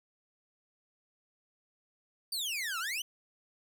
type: exponential two-way sweep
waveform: sawtooth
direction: down then up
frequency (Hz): 4742 to 1280 to 3113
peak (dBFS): -30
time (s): 2.32-3.02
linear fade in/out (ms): 5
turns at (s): 2.79
effects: none